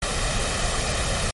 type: noise with comb filter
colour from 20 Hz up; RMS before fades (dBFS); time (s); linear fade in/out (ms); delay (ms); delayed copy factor
pink; -24; 0.02-1.31; 5; 1.6; +0.55
effects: MP3 48 kbps